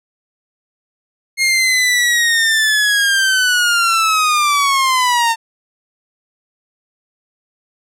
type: linear sweep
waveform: sawtooth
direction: down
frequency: 2147 to 901 Hz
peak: -8 dBFS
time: 1.37-5.36 s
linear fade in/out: 50 ms
effects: low-pass 11000 Hz 12 dB/octave